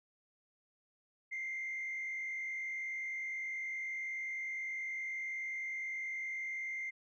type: tone with frequency modulation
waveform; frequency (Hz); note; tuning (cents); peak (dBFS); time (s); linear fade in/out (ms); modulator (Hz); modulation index
sine; 2096; C7; +2; -36; 1.31-6.91; 20; 49.6; 0.84
effects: tanh soft clip ceiling -34 dBFS